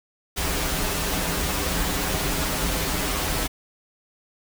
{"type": "noise with comb filter", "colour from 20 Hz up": "pink", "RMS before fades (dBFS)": -25, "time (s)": [0.36, 3.48], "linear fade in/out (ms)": 20, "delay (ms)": 8.7, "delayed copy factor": -0.75, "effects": []}